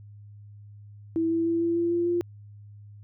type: tone with pitch steps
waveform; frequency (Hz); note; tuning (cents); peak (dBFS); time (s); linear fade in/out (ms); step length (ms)
sine; 328 / 331.2 / 334.5 / 337.8 / 341.1 / 344.5 / 347.9; E4 / E4 / E4 / E4 / F4 / F4 / F4; -9 / +8 / +25 / +42 / -41 / -24 / -7; -22; 1.16-2.21; 0; 150
effects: added 103 Hz sine -44 dBFS peak until 3.03 s